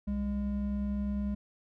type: tone pair together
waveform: triangle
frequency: 64.32 / 204.2 Hz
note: C2 / G#3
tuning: -29 / -29 cents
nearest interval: octave + minor sixth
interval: 2000 cents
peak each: -33 / -29 dBFS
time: 0.07-1.35 s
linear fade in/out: 10 ms
effects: none